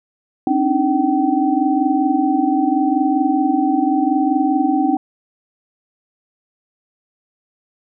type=tone cluster; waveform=sine; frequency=266.9 / 291.3 / 312.1 / 767 Hz; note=C4 / D4 / D#4 / G5; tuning=+35 / -14 / +5 / -38 cents; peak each=-19 dBFS; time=0.47-4.97 s; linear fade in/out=2 ms; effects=none